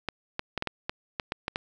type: clicks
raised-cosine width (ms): 0.3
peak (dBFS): -13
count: 10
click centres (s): 0.087 / 0.394 / 0.577 / 0.624 / 0.673 / 0.895 / 1.198 / 1.321 / 1.481 / 1.559
effects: none